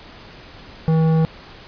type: tone with tanh clipping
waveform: triangle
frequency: 160.6 Hz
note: E3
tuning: 45 cents flat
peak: -15 dBFS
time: 0.88-1.25 s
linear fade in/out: 0 ms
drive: 17 dB
effects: pink hiss -41 dBFS RMS until 1.67 s + resampled to 11025 Hz